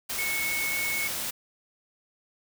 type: tone in noise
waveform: sine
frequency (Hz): 2200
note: C#7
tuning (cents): -14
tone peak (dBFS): -28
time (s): 0.18-1.08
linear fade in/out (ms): 10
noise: white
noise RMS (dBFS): -32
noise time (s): 0.09-1.31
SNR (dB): +1
effects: none